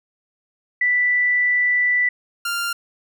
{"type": "tone pair in turn", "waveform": ["sine", "sawtooth"], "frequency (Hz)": [1975, 1393.8], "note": ["B6", "F6"], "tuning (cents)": [0, -4], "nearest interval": "tritone", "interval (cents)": 604, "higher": "first", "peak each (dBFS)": [-15, -18], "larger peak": "first", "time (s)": [[0.81, 2.09], [2.45, 2.73]], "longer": "first", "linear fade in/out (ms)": 5, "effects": []}